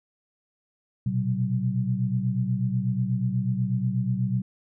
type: tone cluster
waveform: sine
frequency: 119.7 / 127.9 / 189.2 Hz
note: A#2 / C3 / F#3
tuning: +46 / -39 / +39 cents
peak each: -27 dBFS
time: 1.06-4.42 s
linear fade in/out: 5 ms
effects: none